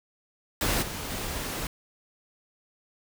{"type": "noise with level steps", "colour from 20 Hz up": "pink", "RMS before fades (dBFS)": [-26, -35, -33], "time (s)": [0.61, 1.67], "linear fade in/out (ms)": 2, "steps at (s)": [0.82, 1.1], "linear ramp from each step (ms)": 10, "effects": []}